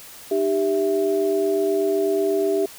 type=tone cluster; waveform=sine; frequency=305 / 393.1 / 659 Hz; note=D#4 / G4 / E5; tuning=-34 / +5 / -1 cents; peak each=-27 / -19 / -26 dBFS; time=0.31-2.66 s; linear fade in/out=5 ms; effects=white hiss -42 dBFS RMS until 2.78 s